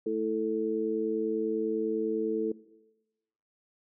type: harmonic tone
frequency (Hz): 110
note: A2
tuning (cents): 0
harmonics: 2 / 3 / 4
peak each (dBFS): -37 / -32 / -29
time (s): 0.06-2.52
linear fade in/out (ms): 5
effects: noise-tail reverb RT60 1.0 s tail -19 dB re dry